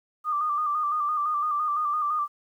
sine tone with vibrato, 1200 Hz, D6, 37 cents sharp, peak -23 dBFS, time 0.24-2.28 s, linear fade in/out 50 ms, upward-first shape square, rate 5.9 Hz, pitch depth 42 cents each way, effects 10-bit

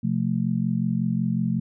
sine chord, F major, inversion second, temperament equal with one note detuned, 129.09 / 174.61 / 220 Hz, C3 / F3 / A3, -23 / 0 / 0 cents, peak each -27 / -25 / -25 dBFS, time 0.03-1.6 s, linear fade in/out 10 ms, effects none

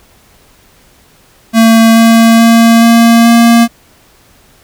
square tone with pitch steps, 226.1 / 227.8 / 229.5 / 231.3 / 233 Hz, A3 / A#3 / A#3 / A#3 / A#3, +47 / -40 / -27 / -13 / -1 cents, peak -3 dBFS, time 1.53-3.68 s, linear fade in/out 50 ms, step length 430 ms, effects pink hiss -45 dBFS RMS until 4.63 s

